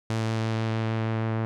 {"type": "tone with low-pass filter sweep", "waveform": "sawtooth", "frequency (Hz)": 111.7, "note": "A2", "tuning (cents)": 27, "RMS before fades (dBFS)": -27, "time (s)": [0.1, 1.45], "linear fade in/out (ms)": 0, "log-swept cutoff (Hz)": [7700, 1700], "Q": 0.82, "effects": []}